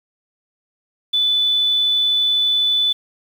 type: tone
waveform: sine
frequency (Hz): 3488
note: A7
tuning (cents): -16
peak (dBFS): -14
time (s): 1.13-2.93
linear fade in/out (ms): 10
effects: 7-bit